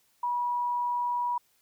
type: tone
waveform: sine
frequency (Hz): 970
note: B5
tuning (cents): -31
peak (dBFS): -26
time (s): 0.23-1.38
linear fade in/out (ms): 5
effects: white hiss -68 dBFS RMS until 1.61 s